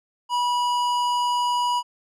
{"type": "tone with tanh clipping", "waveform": "sine", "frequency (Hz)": 974, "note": "B5", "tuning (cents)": -24, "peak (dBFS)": -22, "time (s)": [0.29, 1.83], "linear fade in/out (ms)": 50, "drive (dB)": 15, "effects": []}